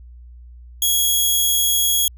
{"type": "tone", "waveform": "10% pulse", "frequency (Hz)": 3322, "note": "G#7", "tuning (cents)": 0, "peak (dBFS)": -7, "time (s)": [0.82, 2.08], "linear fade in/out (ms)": 2, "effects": ["added 60 Hz sine -38 dBFS peak until 2.17 s"]}